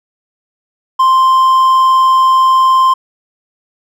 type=tone; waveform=triangle; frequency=1046.5 Hz; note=C6; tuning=in tune; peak=-4 dBFS; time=0.99-2.94 s; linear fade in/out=10 ms; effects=none